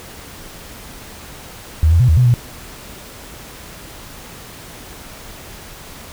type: tone with pitch steps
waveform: sine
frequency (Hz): 78.9 / 84.1 / 124.7 / 79.4 / 124.8 / 120.7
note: D#2 / E2 / B2 / D#2 / B2 / B2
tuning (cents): +25 / +35 / +17 / +36 / +19 / -39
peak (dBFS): -8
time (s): 1.83-2.34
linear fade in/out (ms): 0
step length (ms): 85
effects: pink hiss -36 dBFS RMS until 6.12 s